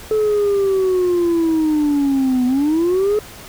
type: linear two-way sweep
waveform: sine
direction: down then up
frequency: 435.3 to 246.9 to 429.5 Hz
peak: -11 dBFS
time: 0.11-3.19 s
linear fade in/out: 2 ms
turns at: 2.46 s
effects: tanh soft clip ceiling -12 dBFS + pink hiss -37 dBFS RMS until 3.48 s